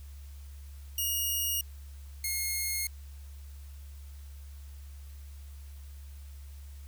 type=tone pair in turn; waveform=5% pulse; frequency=2872 / 2152 Hz; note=F7 / C7; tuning=+48 / +48 cents; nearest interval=perfect fourth; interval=500 cents; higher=first; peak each=-20 dBFS; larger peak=neither; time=0.98-1.61 / 2.24-2.87 s; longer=neither; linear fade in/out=2 ms; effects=added 70 Hz sine -43 dBFS peak until 6.87 s + white hiss -60 dBFS RMS until 6.87 s